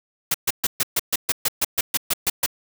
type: noise bursts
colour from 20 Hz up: white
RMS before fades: -20 dBFS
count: 14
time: 0.31-2.462 s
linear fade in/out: 5 ms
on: 33 ms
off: 130 ms
effects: none